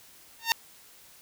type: tone with exponential growth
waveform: 10% pulse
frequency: 914 Hz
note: A#5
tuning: 34 cents flat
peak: -9 dBFS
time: 0.39-0.52 s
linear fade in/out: 0 ms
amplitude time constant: 27 ms
effects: white hiss -54 dBFS RMS until 1.21 s